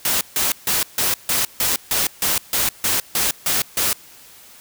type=noise bursts; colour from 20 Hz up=white; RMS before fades=-19 dBFS; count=13; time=0.05-3.93 s; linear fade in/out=2 ms; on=160 ms; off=150 ms; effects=white hiss -45 dBFS RMS until 4.6 s